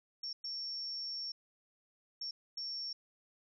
sine tone bursts at uneven times, 5470 Hz, F8, 37 cents flat, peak -38 dBFS, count 4, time 0.23-0.33 / 0.44-1.32 / 2.21-2.31 / 2.57-2.93 s, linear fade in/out 5 ms, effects none

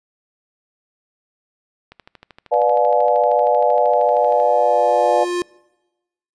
click train, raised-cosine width 0.3 ms, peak -24 dBFS, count 33, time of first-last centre 1.92-4.401 s, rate 12.9 Hz
sine chord, B diminished seventh, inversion none, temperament just, 493.9 / 592.7 / 711.2 / 853.4 Hz, B4 / D5 / F5 / Ab5, 0 / +16 / +31 / +47 cents, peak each -18 / -17 / -18 / -19 dBFS, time 2.51-5.25 s, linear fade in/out 20 ms
square tone with exponential growth, 352.9 Hz, F4, 18 cents sharp, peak -18 dBFS, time 3.67-5.42 s, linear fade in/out 1 ms, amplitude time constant 380 ms
effects noise-tail reverb RT60 1.0 s tail -24 dB re dry + resampled to 22050 Hz

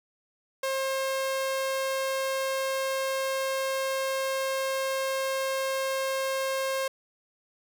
sawtooth tone, 534 Hz, C5, 35 cents sharp, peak -23 dBFS, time 0.63-6.88 s, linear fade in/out 5 ms, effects none

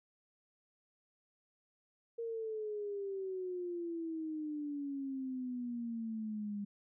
sine exponential sweep, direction down, 466.2 to 201.5 Hz, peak -37 dBFS, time 2.18-6.65 s, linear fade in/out 10 ms, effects none

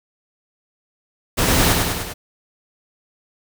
pink noise with echo, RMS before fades -18 dBFS, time 1.37-1.74 s, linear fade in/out 20 ms, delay 100 ms, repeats 4, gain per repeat -3 dB, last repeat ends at 2.14 s, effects none

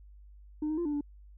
sine tone with pitch steps, 303.6 / 310.3 / 344.9 / 295 / 290.3 Hz, D#4 / D#4 / F4 / D4 / D4, -42 / -5 / -22 / +8 / -20 cents, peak -27 dBFS, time 0.62-1.01 s, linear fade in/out 5 ms, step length 78 ms, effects tanh soft clip ceiling -27 dBFS + added 50 Hz sine -50 dBFS peak until 1.37 s

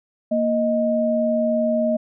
sine tone pair together, 233.1 / 623.8 Hz, A#3 / D#5, 0 / +4 cents, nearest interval octave + perfect fourth, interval 1704 cents, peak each -21 / -19 dBFS, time 0.31-1.97 s, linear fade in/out 10 ms, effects none

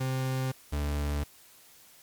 40% pulse tone pair in turn, 130.81 / 72.82 Hz, C3 / D2, 0 / -14 cents, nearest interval minor seventh, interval 1014 cents, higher first, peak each -27 dBFS, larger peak neither, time 0-0.52 / 0.72-1.24 s, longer neither, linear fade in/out 10 ms, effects white hiss -56 dBFS RMS until 2.02 s + MP3 96 kbps

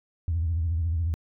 sine tone with vibrato, 82.8 Hz, E2, 8 cents sharp, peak -22 dBFS, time 0.28-1.14 s, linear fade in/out 0 ms, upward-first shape sine, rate 14 Hz, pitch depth 110 cents each way, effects tanh soft clip ceiling -19 dBFS

